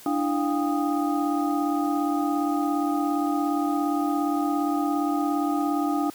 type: tone cluster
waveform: sine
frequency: 292.4 / 329.7 / 706 / 801 / 1241 Hz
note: D4 / E4 / F5 / G5 / D#6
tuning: -7 / 0 / +19 / +37 / -5 cents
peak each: -24 / -30 / -31 / -31 / -32 dBFS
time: 0.06-6.1 s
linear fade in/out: 2 ms
effects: white hiss -47 dBFS RMS until 6.14 s + high-pass 80 Hz 12 dB/octave